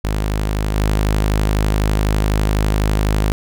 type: tone with level steps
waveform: sawtooth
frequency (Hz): 52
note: G#1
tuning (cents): +3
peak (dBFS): -13 / -10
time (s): 0.04-3.32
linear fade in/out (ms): 0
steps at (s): 0.75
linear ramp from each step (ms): 20
effects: none